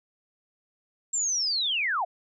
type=linear sweep; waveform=sine; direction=down; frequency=7520 to 630 Hz; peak=-24 dBFS; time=1.13-2.05 s; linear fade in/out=10 ms; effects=none